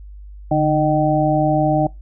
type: harmonic tone with a mistuned harmonic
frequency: 153.5 Hz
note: D#3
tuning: 23 cents flat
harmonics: 1 / 2 / 4 / 5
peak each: -19 / -19 / -19 / -19 dBFS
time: 0.51-1.87 s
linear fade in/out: 5 ms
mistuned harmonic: 1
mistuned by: -63 cents
effects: noise-tail reverb RT60 0.2 s tail -22 dB re dry + added 50 Hz sine -34 dBFS peak until 2.01 s